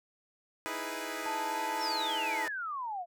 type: chord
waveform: 10% pulse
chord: E major seventh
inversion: third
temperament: equal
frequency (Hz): 311.1 / 329.6 / 415.3 / 493.9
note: D#4 / E4 / G#4 / B4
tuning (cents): 0 / 0 / 0 / 0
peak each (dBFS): -33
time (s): 0.66-2.48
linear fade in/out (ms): 0
type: tone with vibrato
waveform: sine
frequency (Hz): 883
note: A5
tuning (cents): +6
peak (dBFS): -33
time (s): 1.26-2.45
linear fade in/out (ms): 0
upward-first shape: triangle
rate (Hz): 12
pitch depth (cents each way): 9
type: exponential sweep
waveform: sine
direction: down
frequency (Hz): 5630 to 673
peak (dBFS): -34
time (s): 1.79-3.06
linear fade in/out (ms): 50
effects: none